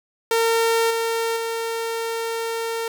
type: tone with level steps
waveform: sawtooth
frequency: 456.7 Hz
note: A#4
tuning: 36 cents flat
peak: -13 / -17 / -20 dBFS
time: 0.31-2.88 s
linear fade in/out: 2 ms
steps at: 0.9 / 1.36 s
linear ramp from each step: 10 ms
effects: none